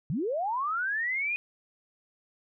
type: linear sweep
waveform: sine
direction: up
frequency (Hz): 122.8 to 2489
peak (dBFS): -27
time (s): 0.1-1.36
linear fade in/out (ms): 0
effects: none